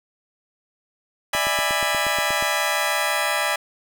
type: chord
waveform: 15% pulse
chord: E dominant seventh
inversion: third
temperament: just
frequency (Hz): 593.3 / 659.3 / 824.1 / 988.9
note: D5 / E5 / G#5 / B5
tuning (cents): +18 / 0 / -14 / +2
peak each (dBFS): -19 / -21 / -19 / -21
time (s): 1.33-3.56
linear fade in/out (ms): 5
type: click train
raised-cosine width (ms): 2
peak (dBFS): -20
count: 10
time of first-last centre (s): 1.35-2.425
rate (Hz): 8.37
effects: none